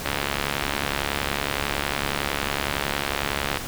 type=click train; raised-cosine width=0.3 ms; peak=-7 dBFS; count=250; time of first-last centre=0.06-3.572 s; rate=70.9 Hz; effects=pink hiss -33 dBFS RMS until 3.67 s